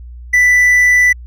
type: tone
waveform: triangle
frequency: 1981 Hz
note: B6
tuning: 5 cents sharp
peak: -5 dBFS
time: 0.33-1.13 s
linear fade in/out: 10 ms
effects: added 60 Hz sine -29 dBFS peak until 1.26 s